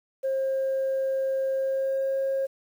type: tone with pitch glide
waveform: sine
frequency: 534 to 539.3 Hz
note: C5 to C#5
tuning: +35 to -48 cents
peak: -22 dBFS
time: 0.23-2.47 s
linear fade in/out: 20 ms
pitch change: +17 cents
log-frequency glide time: 1.54-2.17 s
effects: tanh soft clip ceiling -21 dBFS + 9-bit